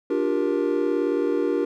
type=chord; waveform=triangle; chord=G minor seventh; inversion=second; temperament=just; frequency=294 / 352.8 / 392 / 470.4 Hz; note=D4 / F4 / G4 / Bb4; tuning=+2 / +18 / 0 / +16 cents; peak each=-24 dBFS; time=0.1-1.65 s; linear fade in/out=5 ms; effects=none